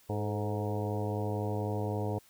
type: harmonic tone with a mistuned harmonic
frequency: 103.83 Hz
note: G#2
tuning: in tune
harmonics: 1 / 2 / 3 / 4 / 5 / 6 / 7 / 8 / 9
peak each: -33 / -40 / -40 / -38 / -40 / -45 / -42 / -47 / -45 dBFS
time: 0.09-2.19 s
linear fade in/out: 10 ms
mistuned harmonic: 4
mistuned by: +50 cents
effects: white hiss -62 dBFS RMS until 2.29 s